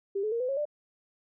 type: tone with pitch steps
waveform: sine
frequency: 395.7 / 429 / 465.2 / 504.3 / 546.8 / 592.9 Hz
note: G4 / A4 / A#4 / B4 / C#5 / D5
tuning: +16 / -44 / -4 / +36 / -24 / +16 cents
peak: -27 dBFS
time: 0.15-0.654 s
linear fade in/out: 10 ms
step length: 84 ms
effects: none